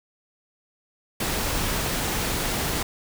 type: noise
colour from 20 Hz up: pink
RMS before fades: -26 dBFS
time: 1.2-2.83 s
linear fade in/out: 5 ms
effects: none